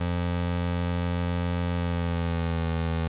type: tone with pitch glide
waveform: 25% pulse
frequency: 87.4 to 82.54 Hz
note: F2 to E2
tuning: +2 to +3 cents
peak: -21 dBFS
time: 0-3.08 s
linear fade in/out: 10 ms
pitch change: -99 cents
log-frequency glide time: 1.71-2.71 s
effects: resampled to 8000 Hz + 8-bit